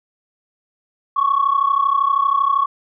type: tone pair together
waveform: sine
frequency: 1095 / 1127.7 Hz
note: C#6 / C#6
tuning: -22 / +29 cents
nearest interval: minor second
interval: 51 cents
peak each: -16 dBFS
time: 1.16-2.66 s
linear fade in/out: 10 ms
effects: tanh soft clip ceiling -7 dBFS